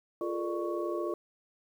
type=tone cluster; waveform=sine; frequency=347.6 / 423.2 / 456.9 / 596 / 1112 Hz; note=F4 / G#4 / A#4 / D5 / C#6; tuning=-8 / +33 / -35 / +25 / +5 cents; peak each=-33 / -40 / -40 / -37 / -40 dBFS; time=0.21-1.14 s; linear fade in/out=2 ms; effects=10-bit